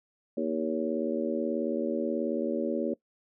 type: harmonic tone with a mistuned harmonic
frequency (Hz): 78.5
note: D#2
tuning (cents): +16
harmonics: 3 / 4 / 5 / 6 / 7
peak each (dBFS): -32 / -33 / -34 / -37 / -33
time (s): 0.37-2.94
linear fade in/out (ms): 5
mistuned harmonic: 7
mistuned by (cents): +29
effects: noise-tail reverb RT60 0.1 s tail -21 dB re dry